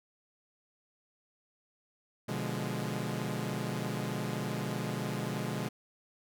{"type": "chord", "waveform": "sawtooth", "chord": "B diminished seventh", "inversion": "none", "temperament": "equal", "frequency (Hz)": [123.47, 146.83, 174.61, 207.7], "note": ["B2", "D3", "F3", "Ab3"], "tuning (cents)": [0, 0, 0, 0], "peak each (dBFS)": [-34, -35, -36, -34], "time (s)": [2.28, 5.69], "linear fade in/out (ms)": 10, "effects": []}